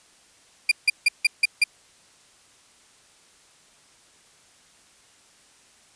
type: tone bursts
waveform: 35% pulse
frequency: 2400 Hz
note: D7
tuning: 37 cents sharp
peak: -12 dBFS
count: 6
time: 0.69-1.64 s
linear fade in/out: 5 ms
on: 25 ms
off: 160 ms
effects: white hiss -56 dBFS RMS until 5.95 s + resampled to 22050 Hz